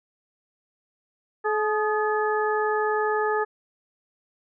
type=harmonic tone with a mistuned harmonic; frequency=428 Hz; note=A4; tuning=48 cents flat; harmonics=1 / 2 / 3 / 4; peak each=-24 / -27 / -29 / -30 dBFS; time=1.44-3.45 s; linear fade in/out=20 ms; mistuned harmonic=3; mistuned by=-52 cents; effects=none